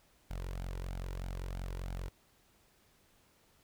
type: tone with flanger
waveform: sawtooth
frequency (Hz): 45.18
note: F#1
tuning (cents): -40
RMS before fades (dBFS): -40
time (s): 0.3-2.09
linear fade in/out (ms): 10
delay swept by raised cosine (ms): 1.3 to 2.13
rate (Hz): 3.1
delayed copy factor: +0.55
effects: pink hiss -68 dBFS RMS until 3.63 s